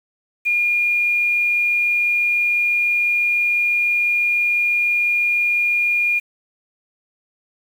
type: tone with quantisation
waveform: sine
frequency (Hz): 2422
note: D#7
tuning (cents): -47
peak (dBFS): -15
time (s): 0.45-6.2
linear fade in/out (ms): 20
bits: 7
effects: none